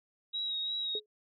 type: tone with vibrato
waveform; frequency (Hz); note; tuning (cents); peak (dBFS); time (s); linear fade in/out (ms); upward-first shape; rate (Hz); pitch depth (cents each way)
sine; 3817; A#7; +40; -32; 0.33-1; 20; sine; 2.9; 27
type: tone with exponential decay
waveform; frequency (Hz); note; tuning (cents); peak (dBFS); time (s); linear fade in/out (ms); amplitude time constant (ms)
sine; 423.6; G#4; +34; -33; 0.95-1.06; 2; 23
effects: none